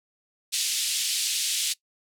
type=band-pass noise; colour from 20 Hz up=pink; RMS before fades=-27 dBFS; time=0.52-1.74 s; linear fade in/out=20 ms; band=3000 to 11000 Hz; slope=24 dB/octave; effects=noise-tail reverb RT60 0.1 s tail -21 dB re dry